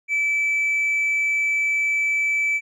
triangle tone with tanh clipping, 2311 Hz, D7, 28 cents flat, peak -19 dBFS, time 0.08-2.61 s, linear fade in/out 50 ms, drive 6 dB, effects none

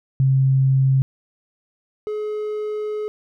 sine / triangle tone pair in turn, 133.6 / 424.2 Hz, C3 / G#4, +36 / +37 cents, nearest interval octave + minor sixth, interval 2001 cents, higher second, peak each -13 / -21 dBFS, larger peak first, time 0.2-1.02 / 2.07-3.08 s, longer second, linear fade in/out 0 ms, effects none

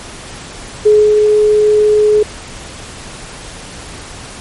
sine tone with ADSR envelope, 422.9 Hz, G#4, 31 cents sharp, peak -3 dBFS, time 0.85-2.23 s, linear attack 14 ms, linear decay 250 ms, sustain -3 dB, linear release 4 ms, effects pink hiss -30 dBFS RMS until 4.4 s + MP3 48 kbps

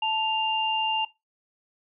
sine tone pair together, 880.1 / 2794 Hz, A5 / F7, 0 / 0 cents, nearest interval octave + minor sixth, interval 2000 cents, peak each -26 dBFS, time 0.02-1.05 s, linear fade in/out 5 ms, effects noise-tail reverb RT60 0.2 s tail -18 dB re dry

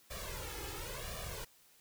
pink noise with flanger, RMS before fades -43 dBFS, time 0.1-1.45 s, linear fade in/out 10 ms, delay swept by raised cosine 1.7 to 2.37 ms, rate 0.95 Hz, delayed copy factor +0.95, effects white hiss -65 dBFS RMS until 1.8 s

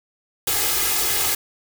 white noise with comb filter, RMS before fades -21 dBFS, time 0.47-1.35 s, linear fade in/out 5 ms, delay 2.4 ms, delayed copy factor +1, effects none

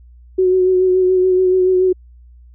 sine tone with vibrato, 370 Hz, F#4, in tune, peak -10 dBFS, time 0.38-1.93 s, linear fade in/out 10 ms, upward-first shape sine, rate 7 Hz, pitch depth 24 cents each way, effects added 60 Hz sine -40 dBFS peak until 2.54 s

